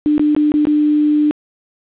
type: tone with dropouts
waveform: sine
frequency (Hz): 299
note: D4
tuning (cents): +31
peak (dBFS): -10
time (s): 0.06-1.31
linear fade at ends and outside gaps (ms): 0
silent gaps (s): 0.18-0.195 / 0.349-0.365 / 0.519-0.54 / 0.653-0.67
effects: resampled to 8000 Hz + 7-bit